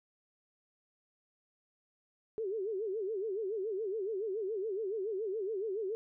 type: tone with vibrato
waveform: sine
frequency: 410.7 Hz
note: G#4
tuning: 19 cents flat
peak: -33 dBFS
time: 2.38-5.95 s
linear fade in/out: 0 ms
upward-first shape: sine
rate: 7.1 Hz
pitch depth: 180 cents each way
effects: none